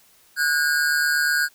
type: tone pair together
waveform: square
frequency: 1464 / 1612.1 Hz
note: F#6 / G6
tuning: -19 / +48 cents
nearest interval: major second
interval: 167 cents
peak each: -22 dBFS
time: 0.36-1.49 s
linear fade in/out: 50 ms
effects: white hiss -56 dBFS RMS until 1.54 s